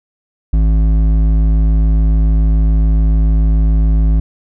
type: tone with hard clipping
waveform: sine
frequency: 53.5 Hz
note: A1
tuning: 48 cents flat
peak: -10 dBFS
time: 0.53-4.2 s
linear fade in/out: 5 ms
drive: 9 dB
effects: none